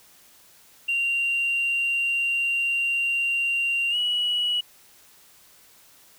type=tone with pitch glide; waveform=sine; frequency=2768 to 2929 Hz; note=F7 to F#7; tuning=-16 to -18 cents; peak=-20 dBFS; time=0.88-4.61 s; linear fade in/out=10 ms; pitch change=+98 cents; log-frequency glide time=3.9-3.96 s; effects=tanh soft clip ceiling -18 dBFS + white hiss -54 dBFS RMS until 6.18 s